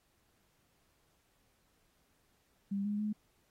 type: tone with pitch steps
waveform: sine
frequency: 198.8 / 206.8 / 211.4 Hz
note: G3 / G#3 / G#3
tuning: +25 / -7 / +31 cents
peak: -32 dBFS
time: 2.71-3.13 s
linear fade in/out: 10 ms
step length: 140 ms
effects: pink hiss -74 dBFS RMS until 3.5 s + AAC 48 kbps